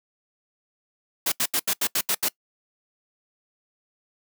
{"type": "noise bursts", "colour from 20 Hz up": "white", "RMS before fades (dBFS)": -23, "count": 8, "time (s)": [1.26, 2.286], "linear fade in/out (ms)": 5, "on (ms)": 60, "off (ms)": 78, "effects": ["noise-tail reverb RT60 0.1 s tail -23 dB re dry", "high-pass 150 Hz 12 dB/octave"]}